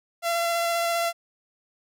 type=tone with vibrato; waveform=sawtooth; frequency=680 Hz; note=F5; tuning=46 cents flat; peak=-19 dBFS; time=0.22-1.13 s; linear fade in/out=50 ms; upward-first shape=square; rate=15 Hz; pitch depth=8 cents each way; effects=none